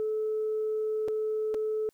sine tone with dropouts, 432.8 Hz, A4, 29 cents flat, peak -26 dBFS, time 0-1.89 s, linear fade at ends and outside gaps 0 ms, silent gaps 1.079-1.084 / 1.542-1.546 s, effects tanh soft clip ceiling -23 dBFS + white hiss -71 dBFS RMS until 1.93 s

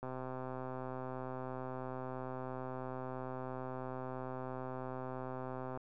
click train, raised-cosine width 1 ms, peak -29 dBFS, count 742, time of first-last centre 0.03-5.774 s, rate 129 Hz, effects none

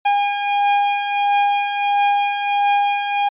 45% pulse beating tone pair, 811 / 812.5 Hz, G#5 / G#5, -41 / -38 cents, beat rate 1.5 Hz, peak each -23 / -16 dBFS, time 0.05-3.29 s, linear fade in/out 10 ms, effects resampled to 8000 Hz

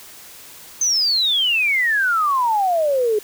sine exponential sweep, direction down, 6310 to 410 Hz, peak -15 dBFS, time 0.81-3.19 s, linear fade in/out 5 ms, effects white hiss -41 dBFS RMS until 3.23 s

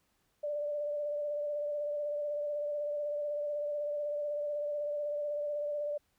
sine tone with vibrato, 588 Hz, D5, 2 cents sharp, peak -32 dBFS, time 0.43-5.98 s, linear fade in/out 10 ms, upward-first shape sine, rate 16 Hz, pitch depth 25 cents each way, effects pink hiss -75 dBFS RMS until 6.18 s

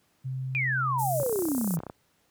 sine tone, 130.81 Hz, C3, in tune, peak -29 dBFS, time 0.24-1.24 s, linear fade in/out 20 ms
sine exponential sweep, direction down, 2489 to 155.56 Hz, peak -25 dBFS, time 0.55-1.79 s, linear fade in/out 0 ms
white band-pass noise, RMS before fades -37 dBFS, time 0.98-1.77 s, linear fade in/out 20 ms, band 7400 to 16000 Hz, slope 24 dB/octave
click train, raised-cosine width 1 ms, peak -23 dBFS, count 23, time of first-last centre 1.2-1.898 s, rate 31.5 Hz
effects pink hiss -68 dBFS RMS until 2.3 s + high-pass 80 Hz 12 dB/octave

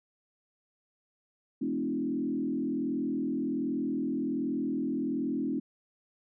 sine tone with frequency modulation, 273.8 Hz, C#4, 21 cents flat, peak -28 dBFS, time 1.61-5.6 s, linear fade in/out 10 ms, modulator 41.3 Hz, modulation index 1.4, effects none

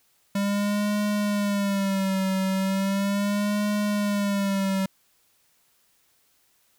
square tone with vibrato, 198.8 Hz, G3, 25 cents sharp, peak -23 dBFS, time 0.35-4.86 s, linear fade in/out 5 ms, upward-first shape sine, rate 0.37 Hz, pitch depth 75 cents each way, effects white hiss -65 dBFS RMS until 6.78 s

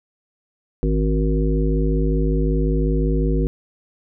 harmonic tone with a mistuned harmonic, 52.7 Hz, G#1, 26 cents sharp, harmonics 1 / 3 / 5 / 7 / 9, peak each -18 / -23 / -25 / -26 / -28 dBFS, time 0.83-3.47 s, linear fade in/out 0 ms, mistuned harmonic 9, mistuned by -18 cents, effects none

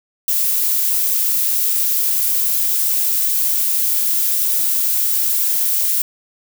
violet noise, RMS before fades -17 dBFS, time 0.28-6.02 s, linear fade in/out 2 ms, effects none

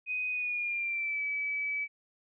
sine tone with pitch glide, 2500 to 2293 Hz, D#7 to D7, +8 to -42 cents, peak -30 dBFS, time 0.06-1.88 s, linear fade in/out 50 ms, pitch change -150 cents, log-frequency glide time 0.3-1.23 s, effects none

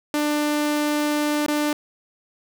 sawtooth tone with dropouts, 297.1 Hz, D4, 20 cents sharp, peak -16 dBFS, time 0.14-1.73 s, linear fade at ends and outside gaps 1 ms, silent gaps 1.463-1.482 s, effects none

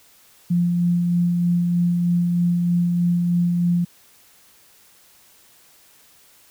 sine tone with tremolo, 174.2 Hz, F3, 4 cents flat, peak -15 dBFS, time 0.5-3.85 s, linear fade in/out 10 ms, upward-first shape sine, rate 3.2 Hz, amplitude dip 25%, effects white hiss -53 dBFS RMS until 6.5 s

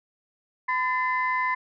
sine tone cluster, 1013 / 1773 / 2053 Hz, B5 / A6 / C7, +44 / +13 / -33 cents, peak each -24 / -30 / -28 dBFS, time 0.68-1.55 s, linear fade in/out 10 ms, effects tanh soft clip ceiling -14 dBFS

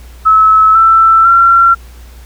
sine tone with pitch steps, 1297 / 1330.4 / 1364.6 Hz, E6 / E6 / F6, -28 / +16 / -41 cents, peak -3 dBFS, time 0.25-1.75 s, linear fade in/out 20 ms, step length 500 ms, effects added 60 Hz sine -31 dBFS peak until 2.25 s + pink hiss -42 dBFS RMS until 2.25 s

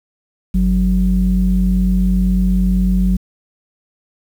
sine tone pair together, 49 / 185 Hz, G1 / F#3, 0 / 0 cents, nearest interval octave + major seventh, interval 2300 cents, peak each -13 dBFS, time 0.54-3.17 s, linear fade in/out 10 ms, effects tanh soft clip ceiling -5 dBFS + 7-bit

